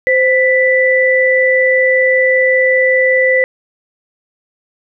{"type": "tone pair together", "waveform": "sine", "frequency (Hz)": [518, 1978.4], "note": ["C5", "B6"], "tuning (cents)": [-17, 3], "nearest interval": "octave + major seventh", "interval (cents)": 2320, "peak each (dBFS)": -11, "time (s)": [0.07, 3.44], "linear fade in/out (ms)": 0, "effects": []}